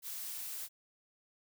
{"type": "noise", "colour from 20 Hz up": "blue", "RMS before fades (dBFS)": -42, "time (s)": [0.02, 0.69], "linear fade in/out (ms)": 50, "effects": []}